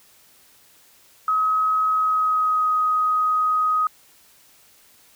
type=tone with pitch glide; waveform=sine; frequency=1273 to 1254.7 Hz; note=D#6 to D#6; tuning=+39 to +14 cents; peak=-17 dBFS; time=1.28-3.87 s; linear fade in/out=2 ms; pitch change=-25 cents; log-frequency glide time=1.89-2.72 s; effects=white hiss -54 dBFS RMS until 5.15 s